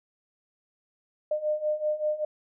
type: beating tone pair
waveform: sine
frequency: 604 / 609.2 Hz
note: D5 / D#5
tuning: +48 / -37 cents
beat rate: 5.2 Hz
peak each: -30 / -27 dBFS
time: 1.31-2.25 s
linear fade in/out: 5 ms
effects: none